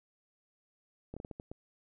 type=slowing click train; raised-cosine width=2 ms; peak=-29 dBFS; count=7; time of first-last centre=1.14-1.515 s; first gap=26 ms; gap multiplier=1.35; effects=none